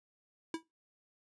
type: tone with exponential decay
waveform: square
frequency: 325.3 Hz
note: E4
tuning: 23 cents flat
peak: -32 dBFS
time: 0.54-0.63 s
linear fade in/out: 2 ms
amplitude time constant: 18 ms
effects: noise-tail reverb RT60 0.2 s tail -19 dB re dry + resampled to 22050 Hz